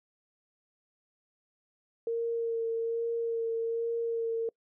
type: tone with vibrato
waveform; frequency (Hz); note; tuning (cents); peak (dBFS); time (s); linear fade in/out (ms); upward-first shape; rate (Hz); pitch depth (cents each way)
sine; 460; A#4; -23; -28; 2.07-4.49; 2; sine; 1.2; 16
effects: noise-tail reverb RT60 0.1 s tail -26 dB re dry